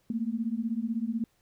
sine beating tone pair, 220 / 236 Hz, A3 / A#3, 0 / +22 cents, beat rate 16 Hz, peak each -31 dBFS, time 0.1-1.24 s, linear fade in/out 2 ms, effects pink hiss -70 dBFS RMS until 1.41 s

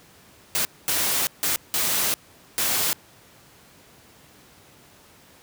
white noise bursts at uneven times, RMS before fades -23 dBFS, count 5, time 0.55-0.65 / 0.88-1.27 / 1.43-1.56 / 1.74-2.14 / 2.58-2.93 s, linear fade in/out 0 ms, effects pink hiss -52 dBFS RMS until 5.42 s + high-pass 80 Hz 12 dB/octave

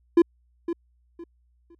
triangle tone with echo, 339.8 Hz, F4, 47 cents flat, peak -10 dBFS, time 0.17-0.22 s, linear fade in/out 5 ms, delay 510 ms, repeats 3, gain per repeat -12 dB, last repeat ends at 1.75 s, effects added 60 Hz sine -61 dBFS peak until 1.79 s

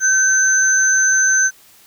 sine tone pair together, 1542 / 6168 Hz, G6 / G8, -29 / -29 cents, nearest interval 2 octaves, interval 2400 cents, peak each -14 dBFS, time 0-1.51 s, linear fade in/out 50 ms, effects white hiss -48 dBFS RMS until 1.86 s

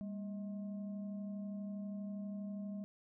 sine tone with frequency modulation, 200.3 Hz, G3, 38 cents sharp, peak -40 dBFS, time 0.01-2.84 s, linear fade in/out 0 ms, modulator 433 Hz, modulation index 0.41, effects none

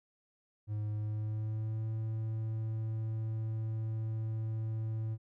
triangle tone with pitch glide, 105.9 to 110.65 Hz, G#2 to A2, +34 to +10 cents, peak -31 dBFS, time 0.67-5.18 s, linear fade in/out 50 ms, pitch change +76 cents, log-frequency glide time 0.91-1.89 s, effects none

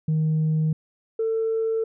sine tone pair in turn, 156.5 / 447.5 Hz, D#3 / A4, +10 / +29 cents, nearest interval octave + tritone, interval 1819 cents, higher second, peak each -17 / -20 dBFS, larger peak first, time 0.08-0.73 / 1.19-1.84 s, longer neither, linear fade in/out 5 ms, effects tanh soft clip ceiling -17 dBFS

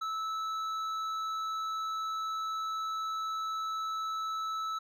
sine tone with hard clipping, 1308 Hz, E6, 14 cents flat, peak -34 dBFS, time 0.01-4.79 s, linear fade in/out 10 ms, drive 7 dB, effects none

